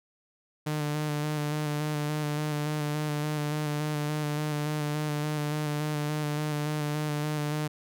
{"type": "tone with vibrato", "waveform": "sawtooth", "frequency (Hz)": 150, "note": "D3", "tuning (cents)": 37, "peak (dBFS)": -24, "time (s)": [0.66, 7.68], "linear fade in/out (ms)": 10, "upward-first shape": "square", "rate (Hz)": 3.5, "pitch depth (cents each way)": 20, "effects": []}